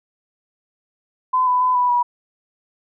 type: tone with pitch steps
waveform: sine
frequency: 1018 / 997 / 1008 / 987 / 971 Hz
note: C6 / B5 / B5 / B5 / B5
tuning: -48 / +16 / +35 / -1 / -30 cents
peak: -14 dBFS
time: 1.33-2.03 s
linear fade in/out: 10 ms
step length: 140 ms
effects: none